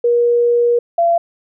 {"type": "tone pair in turn", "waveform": "sine", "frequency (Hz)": [476.9, 681], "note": ["A#4", "F5"], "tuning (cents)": [39, -44], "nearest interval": "tritone", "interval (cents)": 617, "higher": "second", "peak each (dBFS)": -10, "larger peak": "neither", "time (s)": [[0.04, 0.79], [0.98, 1.18]], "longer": "first", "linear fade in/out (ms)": 5, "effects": []}